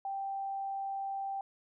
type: tone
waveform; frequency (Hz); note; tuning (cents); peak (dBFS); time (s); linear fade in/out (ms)
sine; 784; G5; 0; -34; 0.05-1.41; 2
effects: none